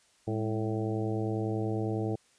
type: harmonic tone with a mistuned harmonic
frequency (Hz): 110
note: A2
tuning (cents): 0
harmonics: 1 / 2 / 3 / 4 / 5 / 6 / 7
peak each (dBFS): -32 / -37 / -34 / -36 / -42 / -43 / -42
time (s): 0.27-2.16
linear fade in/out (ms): 10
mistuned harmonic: 2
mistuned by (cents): -95
effects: white hiss -65 dBFS RMS until 2.38 s + resampled to 22050 Hz